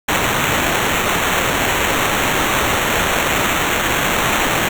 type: noise with sample-and-hold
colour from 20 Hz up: white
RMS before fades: -17 dBFS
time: 0.08-4.69 s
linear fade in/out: 10 ms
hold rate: 4900 Hz
effects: none